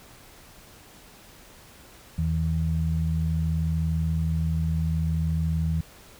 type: tone pair together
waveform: sine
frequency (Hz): 80.6 / 161.2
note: E2 / E3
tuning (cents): -38 / -38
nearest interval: octave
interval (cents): 1200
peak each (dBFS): -25 / -25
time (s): 2.18-5.81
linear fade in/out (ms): 5
effects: pink hiss -50 dBFS RMS until 6.19 s